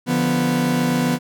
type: chord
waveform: 40% pulse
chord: B diminished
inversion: first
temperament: equal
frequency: 146.83 / 174.61 / 246.9 Hz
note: D3 / F3 / B3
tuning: 0 / 0 / 0 cents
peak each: -24 / -22 / -18 dBFS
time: 0.06-1.19 s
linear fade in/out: 50 ms
effects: none